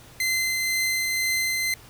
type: tone with tremolo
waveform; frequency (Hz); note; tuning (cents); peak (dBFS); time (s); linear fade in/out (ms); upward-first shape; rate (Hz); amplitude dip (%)
sawtooth; 2067; C7; -22; -18; 0.2-1.74; 2; triangle; 2; 25
effects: added 118 Hz sine -52 dBFS peak until 1.89 s + pink hiss -49 dBFS RMS until 1.89 s